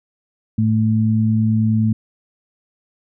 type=tone pair together; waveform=sine; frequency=110 / 219.6 Hz; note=A2 / A3; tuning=0 / -3 cents; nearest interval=octave; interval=1197 cents; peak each=-16 dBFS; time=0.58-1.93 s; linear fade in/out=5 ms; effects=none